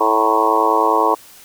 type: harmonic tone with a mistuned harmonic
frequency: 109.7 Hz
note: A2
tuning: 5 cents flat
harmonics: 3 / 4 / 5 / 6 / 7 / 8 / 9 / 10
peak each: -23 / -20 / -23 / -24 / -22 / -19 / -18 / -19 dBFS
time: 0-1.15 s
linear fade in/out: 10 ms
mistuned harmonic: 8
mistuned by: +58 cents
effects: white hiss -43 dBFS RMS until 1.44 s